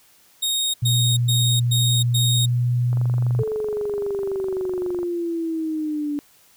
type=tone bursts; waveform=sawtooth; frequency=3729 Hz; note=A#7; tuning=in tune; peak=-17 dBFS; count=5; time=0.42-2.46 s; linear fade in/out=10 ms; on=320 ms; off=110 ms
type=tone with pitch glide; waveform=sine; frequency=120.6 to 122.14 Hz; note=B2 to B2; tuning=-41 to -19 cents; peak=-17 dBFS; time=0.82-3.43 s; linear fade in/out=10 ms; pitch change=+22 cents; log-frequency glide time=2.16-2.69 s
type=click train; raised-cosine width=1 ms; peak=-23 dBFS; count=51; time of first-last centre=2.93-5.031 s; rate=23.8 Hz
type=linear sweep; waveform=sine; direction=down; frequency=440 to 288.7 Hz; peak=-22 dBFS; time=3.39-6.19 s; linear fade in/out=0 ms
effects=white hiss -55 dBFS RMS until 6.56 s